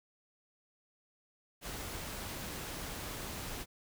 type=noise; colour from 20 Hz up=pink; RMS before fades=-42 dBFS; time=1.61-3.66 s; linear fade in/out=50 ms; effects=none